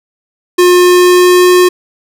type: tone with pitch glide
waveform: square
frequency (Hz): 357.6 to 360.7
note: F4 to F#4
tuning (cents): +41 to -44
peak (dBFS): -4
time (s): 0.58-1.69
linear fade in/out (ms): 10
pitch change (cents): +15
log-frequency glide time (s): 0.74-1.53
effects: none